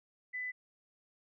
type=tone; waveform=sine; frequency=2000 Hz; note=B6; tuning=21 cents sharp; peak=-36 dBFS; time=0.33-0.52 s; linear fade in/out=20 ms; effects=none